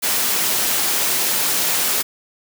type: high-pass noise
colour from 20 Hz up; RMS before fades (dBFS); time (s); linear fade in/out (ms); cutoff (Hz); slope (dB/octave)
white; -19; 0.02-2.03; 20; 170; 12
effects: none